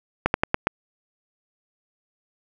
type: slowing click train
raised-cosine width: 0.5 ms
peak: -3 dBFS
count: 5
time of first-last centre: 0.26-0.67 s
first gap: 81 ms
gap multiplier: 1.16
effects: none